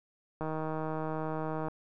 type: click train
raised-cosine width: 1 ms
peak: -22 dBFS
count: 201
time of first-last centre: 0.41-1.684 s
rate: 157 Hz
effects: none